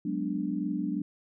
sine chord, G# half-diminished seventh, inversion third, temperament equal, 185 / 207.7 / 246.9 / 293.7 Hz, F#3 / G#3 / B3 / D4, 0 / 0 / 0 / 0 cents, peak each -34 / -34 / -36 / -32 dBFS, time 0.05-1.02 s, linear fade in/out 5 ms, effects none

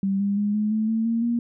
sine tone with pitch steps, 195.2 / 200.6 / 206.1 / 211.8 / 217.6 / 223.6 / 229.7 / 236.1 Hz, G3 / G3 / G#3 / G#3 / A3 / A3 / A#3 / A#3, -7 / +40 / -13 / +34 / -19 / +28 / -25 / +22 cents, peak -20 dBFS, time 0.03-1.39 s, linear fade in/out 2 ms, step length 170 ms, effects none

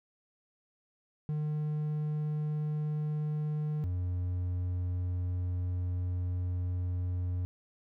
triangle tone pair in turn, 151.4 / 89.71 Hz, D#3 / F2, -47 / +47 cents, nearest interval major sixth, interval 906 cents, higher first, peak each -28 dBFS, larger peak neither, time 1.29-3.84 / 3.84-7.45 s, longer second, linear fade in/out 0 ms, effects none

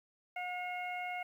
harmonic tone with a mistuned harmonic, 721 Hz, F#5, 45 cents flat, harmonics 1 / 2 / 3 / 4, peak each -39 / -49 / -41 / -50 dBFS, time 0.36-1.23 s, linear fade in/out 5 ms, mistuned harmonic 4, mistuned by -60 cents, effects 11-bit

